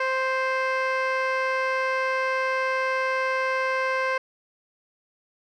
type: tone with low-pass filter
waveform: 15% pulse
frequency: 523.3 Hz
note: C5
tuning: in tune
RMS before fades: -25 dBFS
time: 0-4.18 s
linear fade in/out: 5 ms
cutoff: 2800 Hz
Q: 1
effects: none